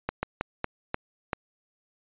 slowing click train, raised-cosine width 0.5 ms, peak -12 dBFS, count 6, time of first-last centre 0.09-1.332 s, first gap 140 ms, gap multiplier 1.29, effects resampled to 8000 Hz

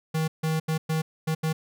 square tone bursts at uneven times, 158.6 Hz, D#3, 33 cents sharp, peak -24 dBFS, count 6, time 0.14-0.28 / 0.43-0.6 / 0.68-0.78 / 0.89-1.02 / 1.27-1.35 / 1.43-1.53 s, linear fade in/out 10 ms, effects none

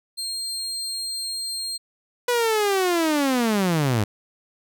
30% pulse tone, 4201 Hz, C8, 6 cents sharp, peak -24 dBFS, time 0.17-1.78 s, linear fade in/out 20 ms
sawtooth linear sweep, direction down, 493.9 to 98 Hz, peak -15 dBFS, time 2.28-4.04 s, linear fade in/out 5 ms
effects none

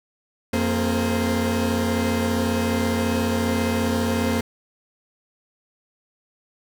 40% pulse tone cluster, 87.9 / 231.7 / 266.4 / 425.1 / 521 Hz, F2 / A#3 / C4 / G#4 / C5, +12 / -10 / +31 / +40 / -7 cents, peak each -26 / -22 / -29 / -29 / -29 dBFS, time 0.53-4.41 s, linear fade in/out 5 ms, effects none

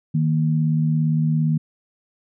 sine tone pair together, 155.56 / 233.1 Hz, D#3 / A#3, 0 / 0 cents, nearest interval perfect fifth, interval 700 cents, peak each -17 / -24 dBFS, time 0.14-1.58 s, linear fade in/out 10 ms, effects none

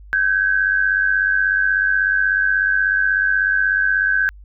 sine tone pair together, 1542 / 1638.4 Hz, G6 / G#6, -29 / -24 cents, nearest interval minor second, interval 105 cents, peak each -16 / -19 dBFS, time 0.13-4.29 s, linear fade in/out 0 ms, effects added 50 Hz sine -38 dBFS peak until 4.44 s

